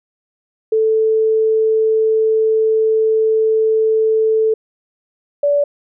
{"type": "tone pair in turn", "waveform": "sine", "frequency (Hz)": [440, 576.5], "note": ["A4", "D5"], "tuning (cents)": [0, -32], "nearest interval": "perfect fourth", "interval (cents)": 468, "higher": "second", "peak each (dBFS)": -11, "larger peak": "neither", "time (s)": [[0.72, 4.54], [5.43, 5.64]], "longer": "first", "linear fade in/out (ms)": 5, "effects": []}